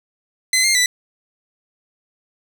15% pulse tone with pitch steps, 2042 / 2114 / 1982 Hz, C7 / C7 / B6, -43 / +17 / +6 cents, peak -7 dBFS, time 0.53-0.86 s, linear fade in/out 2 ms, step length 110 ms, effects none

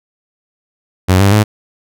sawtooth tone with pitch steps, 92.5 / 99.14 / 106.25 Hz, F#2 / G2 / G#2, 0 / +20 / +40 cents, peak -3 dBFS, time 1.08-1.44 s, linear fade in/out 20 ms, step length 120 ms, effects none

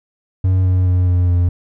triangle tone with pitch steps, 93.2 / 91.86 / 90.55 / 89.25 / 87.97 Hz, F#2 / F#2 / F#2 / F2 / F2, +13 / -12 / -37 / +38 / +13 cents, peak -9 dBFS, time 0.44-1.49 s, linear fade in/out 5 ms, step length 210 ms, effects none

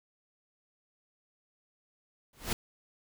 pink noise with exponential growth, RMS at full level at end -27 dBFS, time 2.33-2.53 s, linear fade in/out 2 ms, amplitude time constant 42 ms, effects none

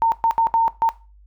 sine tone bursts at uneven times, 911 Hz, A#5, 40 cents flat, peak -13 dBFS, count 5, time 0.02-0.12 / 0.24-0.31 / 0.38-0.47 / 0.54-0.68 / 0.82-0.89 s, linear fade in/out 0 ms, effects noise-tail reverb RT60 0.3 s tail -18 dB re dry + added 50 Hz sine -46 dBFS peak until 1.26 s

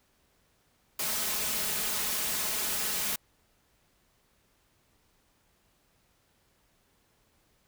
white noise with comb filter, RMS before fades -31 dBFS, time 0.99-3.16 s, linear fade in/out 5 ms, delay 4.7 ms, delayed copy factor +0.6, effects pink hiss -69 dBFS RMS until 7.67 s

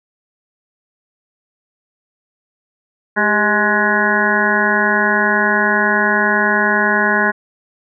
harmonic tone with a mistuned harmonic, 210 Hz, G#3, 19 cents sharp, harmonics 1 / 2 / 3 / 4 / 5 / 7 / 8 / 9, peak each -21 / -22 / -23 / -22 / -21 / -18 / -17 / -22 dBFS, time 3.16-7.32 s, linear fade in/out 20 ms, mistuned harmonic 2, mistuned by -76 cents, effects none

